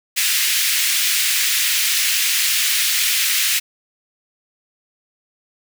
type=high-pass noise; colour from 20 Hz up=pink; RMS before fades=-18 dBFS; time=0.16-3.6 s; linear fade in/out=20 ms; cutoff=2000 Hz; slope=24 dB/octave; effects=none